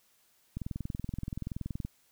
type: click train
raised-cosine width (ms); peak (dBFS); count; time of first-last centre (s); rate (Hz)
5; -23; 28; 0.57-1.85; 21.1
effects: white hiss -68 dBFS RMS until 2.11 s